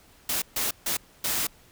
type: noise bursts at uneven times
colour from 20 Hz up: white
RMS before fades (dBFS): -27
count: 4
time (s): 0.29-0.42 / 0.56-0.71 / 0.86-0.97 / 1.24-1.47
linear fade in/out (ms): 5
effects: pink hiss -56 dBFS RMS until 1.71 s